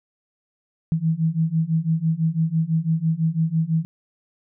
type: beating tone pair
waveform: sine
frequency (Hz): 158.7 / 164.7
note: D#3 / E3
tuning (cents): +35 / -1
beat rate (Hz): 6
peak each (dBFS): -22 / -21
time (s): 0.92-3.85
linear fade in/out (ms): 0
effects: none